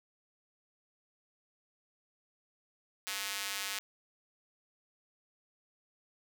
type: tone with high-pass filter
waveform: square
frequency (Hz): 99.2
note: G2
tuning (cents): +21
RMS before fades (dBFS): -38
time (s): 3.07-3.79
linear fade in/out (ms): 0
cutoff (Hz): 2200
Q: 0.72
effects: none